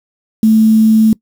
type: tone with quantisation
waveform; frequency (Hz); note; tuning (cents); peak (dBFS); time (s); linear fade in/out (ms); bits
sine; 219.8; A3; -2; -5; 0.43-1.13; 2; 5
effects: noise-tail reverb RT60 0.1 s tail -23 dB re dry